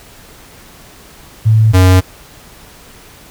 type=tone pair in turn; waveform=sine / square; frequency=110 / 92.5 Hz; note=A2 / F#2; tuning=0 / 0 cents; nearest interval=minor third; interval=300 cents; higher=first; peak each=-5 dBFS; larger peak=neither; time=1.45-1.73 / 1.73-2.01 s; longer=neither; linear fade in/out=20 ms; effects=pink hiss -39 dBFS RMS until 3.3 s